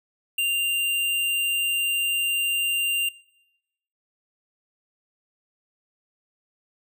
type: tone with hard clipping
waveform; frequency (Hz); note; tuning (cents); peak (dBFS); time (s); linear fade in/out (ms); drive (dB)
sine; 2786; F7; -5; -22; 0.38-3.09; 5; 17
effects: noise-tail reverb RT60 0.9 s tail -23 dB re dry